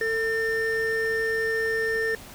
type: tone pair together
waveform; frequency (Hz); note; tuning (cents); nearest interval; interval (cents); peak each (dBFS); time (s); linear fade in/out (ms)
triangle; 448.2 / 1800; A4 / A6; +32 / +39; 2 octaves; 2407; -24; 0.01-2.15; 2
effects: pink hiss -44 dBFS RMS until 2.34 s